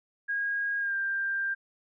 sine tone with pitch glide, 1635 to 1587.5 Hz, G#6 to G6, -28 to +21 cents, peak -27 dBFS, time 0.28-1.55 s, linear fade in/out 20 ms, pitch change -51 cents, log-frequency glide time 0.79-0.95 s, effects none

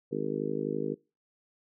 harmonic tone, 51.8 Hz, G#1, 4 cents flat, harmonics 3 / 4 / 5 / 6 / 7 / 8 / 9, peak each -39 / -39 / -37 / -37 / -38 / -35 / -36 dBFS, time 0.11-0.95 s, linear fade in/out 20 ms, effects noise-tail reverb RT60 0.3 s tail -24 dB re dry

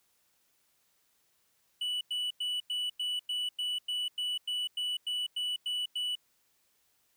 triangle tone bursts, 2960 Hz, F#7, in tune, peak -29 dBFS, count 15, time 1.81-6.154 s, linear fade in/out 5 ms, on 200 ms, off 96 ms, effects white hiss -72 dBFS RMS until 7.16 s

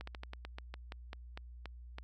slowing click train, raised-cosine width 0.3 ms, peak -28 dBFS, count 13, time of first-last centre 0.01-1.984 s, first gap 64 ms, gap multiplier 1.16, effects added 60 Hz sine -48 dBFS peak until 2.03 s

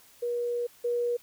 sine tone pair in turn, 480 / 480 Hz, B4 / B4, -49 / -49 cents, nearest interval unison, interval 0 cents, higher neither, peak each -27 / -25 dBFS, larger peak second, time 0.22-0.67 / 0.84-1.17 s, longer first, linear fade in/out 10 ms, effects white hiss -57 dBFS RMS until 1.22 s

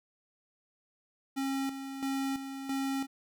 square tone with tremolo, 271 Hz, C#4, 39 cents flat, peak -31 dBFS, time 1.36-3.07 s, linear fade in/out 20 ms, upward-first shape square, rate 1.5 Hz, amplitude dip 60%, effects none

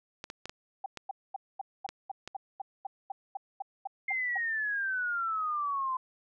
clicks, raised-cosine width 0.2 ms, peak -22 dBFS, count 7, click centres 0.241 / 0.301 / 0.456 / 0.495 / 0.973 / 1.89 / 2.276 s
sine tone bursts, 784 Hz, G5, in tune, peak -32 dBFS, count 15, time 0.84-4.375 s, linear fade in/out 5 ms, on 21 ms, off 230 ms
sine exponential sweep, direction down, 2123 to 1022 Hz, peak -29 dBFS, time 4.08-5.97 s, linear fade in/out 5 ms
effects none

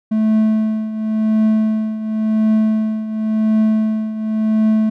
triangle tone with tremolo, 217.8 Hz, A3, 17 cents flat, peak -8 dBFS, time 0.11-4.9 s, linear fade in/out 10 ms, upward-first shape triangle, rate 0.93 Hz, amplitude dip 75%, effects none

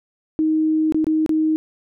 sine tone with dropouts, 313.5 Hz, D#4, 13 cents sharp, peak -15 dBFS, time 0.39-1.56 s, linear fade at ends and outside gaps 0 ms, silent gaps 0.923-0.945 / 1.044-1.068 / 1.262-1.293 s, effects none

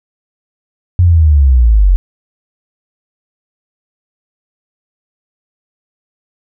sine linear sweep, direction down, 90.9 to 43 Hz, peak -4 dBFS, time 0.99-1.96 s, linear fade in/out 0 ms, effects none

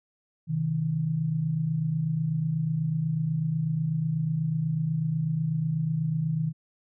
sine tone pair together, 130.9 / 159.02 Hz, C3 / D#3, +1 / +38 cents, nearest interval minor third, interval 337 cents, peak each -31 / -25 dBFS, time 0.47-6.53 s, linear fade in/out 50 ms, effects none

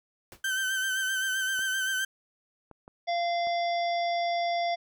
pink noise with exponential decay, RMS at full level -43 dBFS, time 0.32-0.44 s, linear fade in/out 1 ms, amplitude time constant 25 ms
35% pulse tone with vibrato, 1544 Hz, G6, 27 cents flat, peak -25 dBFS, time 0.44-2.05 s, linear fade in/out 5 ms, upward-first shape sine, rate 7.7 Hz, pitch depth 35 cents each way
clicks, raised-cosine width 1 ms, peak -33 dBFS, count 4, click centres 1.592 / 2.713 / 2.879 / 3.471 s
harmonic tone, 690 Hz, F5, 21 cents flat, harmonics 1 / 3 / 5 / 7 / 8, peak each -26 / -36 / -40 / -43 / -44 dBFS, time 3.07-4.76 s, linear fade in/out 20 ms
effects none

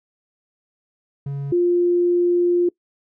triangle / sine tone pair in turn, 140 / 350.9 Hz, C#3 / F4, +18 / +8 cents, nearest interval octave + major third, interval 1590 cents, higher second, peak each -22 / -14 dBFS, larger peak second, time 1.26-1.52 / 1.52-2.69 s, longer second, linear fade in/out 5 ms, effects noise-tail reverb RT60 0.1 s tail -23 dB re dry

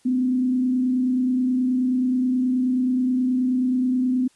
sine tone with frequency modulation, 253.7 Hz, B3, 47 cents sharp, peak -18 dBFS, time 0.05-4.28 s, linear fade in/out 10 ms, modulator 29.4 Hz, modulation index 0.32, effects white hiss -60 dBFS RMS until 4.35 s + resampled to 24000 Hz

